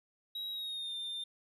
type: tone with pitch glide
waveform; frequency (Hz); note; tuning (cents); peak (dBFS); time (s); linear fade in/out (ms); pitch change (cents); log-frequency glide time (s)
triangle; 3841 to 3605; B7 to A7; -49 to +41; -36; 0.35-1.24; 5; -110; 0.51-0.95
effects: none